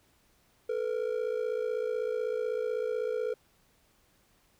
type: ring-modulated tone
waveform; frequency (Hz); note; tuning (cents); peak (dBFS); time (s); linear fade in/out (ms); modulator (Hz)
triangle; 466.1; A#4; 0; -24; 0.69-3.34; 5; 28
effects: pink hiss -67 dBFS RMS until 4.59 s